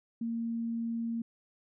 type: tone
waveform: sine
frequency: 230.6 Hz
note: A#3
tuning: 19 cents flat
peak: -31 dBFS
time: 0.21-1.22 s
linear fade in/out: 5 ms
effects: none

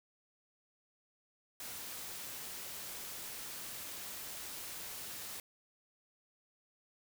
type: noise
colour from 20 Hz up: white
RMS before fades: -45 dBFS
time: 1.6-5.4 s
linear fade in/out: 2 ms
effects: none

